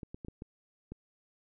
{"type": "clicks", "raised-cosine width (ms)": 3, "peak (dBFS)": -29, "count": 6, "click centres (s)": [0.032, 0.145, 0.248, 0.284, 0.421, 0.92], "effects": []}